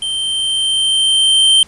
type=tone with level ramp; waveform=square; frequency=3127 Hz; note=G7; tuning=5 cents flat; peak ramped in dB=-18 to -7 dBFS; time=0.02-1.63 s; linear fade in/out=2 ms; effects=pink hiss -44 dBFS RMS until 1.67 s + resampled to 24000 Hz